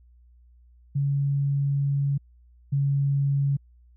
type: tone pair in turn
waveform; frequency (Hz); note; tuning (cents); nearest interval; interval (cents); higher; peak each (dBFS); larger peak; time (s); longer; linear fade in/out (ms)
sine; 140.3 / 139.73; C#3 / C#3; +21 / +14; unison; 7; first; -21 / -20; second; 0.95-2.18 / 2.72-3.57; first; 10
effects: added 60 Hz sine -52 dBFS peak until 3.96 s